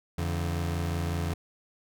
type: tone pair together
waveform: 30% pulse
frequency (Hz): 85.3 / 144.83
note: F2 / D3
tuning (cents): -40 / -24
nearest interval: major sixth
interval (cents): 916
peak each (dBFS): -26 / -33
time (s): 0.18-1.34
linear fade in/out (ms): 5
effects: none